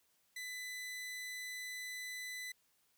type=tone; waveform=sawtooth; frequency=2000 Hz; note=B6; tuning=21 cents sharp; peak=-39 dBFS; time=0.36-2.52 s; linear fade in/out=5 ms; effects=white hiss -75 dBFS RMS until 2.97 s